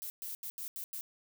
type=noise bursts at uneven times; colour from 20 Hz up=violet; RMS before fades=-41 dBFS; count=6; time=0.02-0.1 / 0.22-0.35 / 0.43-0.5 / 0.58-0.68 / 0.76-0.84 / 0.93-1.01 s; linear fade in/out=0 ms; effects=none